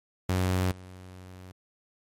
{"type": "tone with level steps", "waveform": "sawtooth", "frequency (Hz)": 92.2, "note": "F#2", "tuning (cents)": -6, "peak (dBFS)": [-20, -40], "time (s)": [0.29, 1.52], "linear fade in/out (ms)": 5, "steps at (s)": 0.71, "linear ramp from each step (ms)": 10, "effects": ["MP3 64 kbps"]}